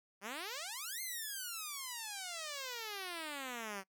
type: exponential two-way sweep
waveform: 5% pulse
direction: up then down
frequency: 187.5 to 2141 to 187.5 Hz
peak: -30 dBFS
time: 0.21-3.84 s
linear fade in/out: 50 ms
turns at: 1.01 s
effects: noise-tail reverb RT60 0.1 s tail -23 dB re dry